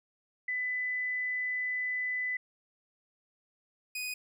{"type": "tone pair in turn", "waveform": ["sine", "sawtooth"], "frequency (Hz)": [2000, 2490], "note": ["B6", "D#7"], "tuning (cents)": [21, 1], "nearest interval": "major third", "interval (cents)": 380, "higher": "second", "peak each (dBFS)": [-30, -31], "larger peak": "first", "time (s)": [[0.48, 2.37], [3.95, 4.14]], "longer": "first", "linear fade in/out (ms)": 5, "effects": []}